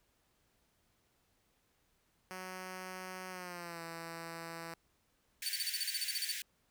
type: tone with pitch glide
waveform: 5% pulse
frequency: 185.4 to 166.13 Hz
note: F#3 to E3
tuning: +4 to +14 cents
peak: -32 dBFS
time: 2.31-4.74 s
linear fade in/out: 0 ms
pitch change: -190 cents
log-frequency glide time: 3.3-3.82 s
type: high-pass noise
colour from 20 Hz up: pink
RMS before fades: -42 dBFS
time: 5.42-6.42 s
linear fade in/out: 2 ms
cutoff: 1600 Hz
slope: 96 dB/octave
type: tone bursts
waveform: sawtooth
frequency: 4534 Hz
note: C#8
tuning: 38 cents sharp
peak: -31 dBFS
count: 13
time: 5.46-6.318 s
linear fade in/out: 2 ms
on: 30 ms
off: 39 ms
effects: pink hiss -75 dBFS RMS until 6.7 s